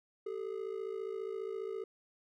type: ring-modulated tone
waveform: triangle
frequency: 415.3 Hz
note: G#4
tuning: in tune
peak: -32 dBFS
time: 0.26-1.84 s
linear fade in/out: 5 ms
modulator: 27.4 Hz
effects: none